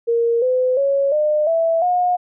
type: tone with pitch steps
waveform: sine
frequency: 466.2 / 508.4 / 554.4 / 604.6 / 659.3 / 719 Hz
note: A#4 / C5 / C#5 / D#5 / E5 / F#5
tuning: 0 / -50 / 0 / -50 / 0 / -50 cents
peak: -14 dBFS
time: 0.07-2.17 s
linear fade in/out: 20 ms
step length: 350 ms
effects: none